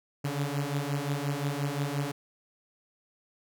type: beating tone pair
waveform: sawtooth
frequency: 139.7 / 145.4 Hz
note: C#3 / D3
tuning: +14 / -17 cents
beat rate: 5.7 Hz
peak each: -28 dBFS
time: 0.24-2.12 s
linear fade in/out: 10 ms
effects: none